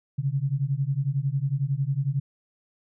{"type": "beating tone pair", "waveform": "sine", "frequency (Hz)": [132.6, 143.6], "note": ["C3", "D3"], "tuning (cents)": [23, -39], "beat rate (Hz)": 11, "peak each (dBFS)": -26, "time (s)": [0.18, 2.2], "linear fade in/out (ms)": 10, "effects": []}